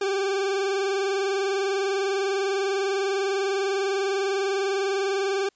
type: tone with vibrato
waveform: 40% pulse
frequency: 392 Hz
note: G4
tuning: in tune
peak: -22 dBFS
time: 0.01-5.49 s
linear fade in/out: 5 ms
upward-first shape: sine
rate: 20 Hz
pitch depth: 59 cents each way
effects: white hiss -67 dBFS RMS until 5.55 s + resampled to 16000 Hz